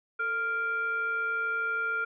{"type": "tone with frequency modulation", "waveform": "sine", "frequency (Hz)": 1396.9, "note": "F6", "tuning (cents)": 0, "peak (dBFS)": -27, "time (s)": [0.19, 2.05], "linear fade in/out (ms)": 10, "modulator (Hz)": 949, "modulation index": 0.43, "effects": []}